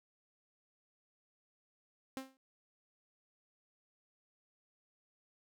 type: tone with exponential decay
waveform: sawtooth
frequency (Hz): 264.9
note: C4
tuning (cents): +22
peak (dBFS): -33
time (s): 2.17-2.37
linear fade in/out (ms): 0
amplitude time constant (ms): 43
effects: none